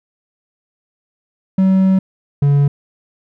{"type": "tone pair in turn", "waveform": "triangle", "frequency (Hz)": [190, 142.34], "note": ["F#3", "C#3"], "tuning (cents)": [46, 46], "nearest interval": "perfect fourth", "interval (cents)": 500, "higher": "first", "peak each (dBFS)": -7, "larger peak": "neither", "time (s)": [[1.58, 1.99], [2.42, 2.68]], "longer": "first", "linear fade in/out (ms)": 5, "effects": []}